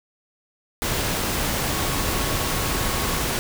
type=tone in noise; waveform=sine; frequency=1104 Hz; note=C#6; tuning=7 cents flat; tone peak=-35 dBFS; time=1.66-3.21 s; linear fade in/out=0 ms; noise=pink; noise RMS=-24 dBFS; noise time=0.82-3.39 s; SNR=-14 dB; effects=none